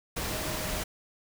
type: tone in noise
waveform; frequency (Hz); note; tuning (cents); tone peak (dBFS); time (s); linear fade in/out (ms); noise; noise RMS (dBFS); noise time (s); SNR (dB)
sine; 622.3; D#5; 0; -41; 0.31-0.81; 10; pink; -33; 0.16-0.84; -11
effects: none